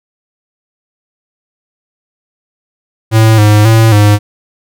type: tone with pitch steps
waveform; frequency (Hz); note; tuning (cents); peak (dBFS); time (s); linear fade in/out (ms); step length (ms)
square; 111 / 105.2 / 112.3 / 103.9; A2 / G#2 / A2 / G#2; +16 / +23 / +36 / +1; -4; 3.11-4.19; 50; 270
effects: none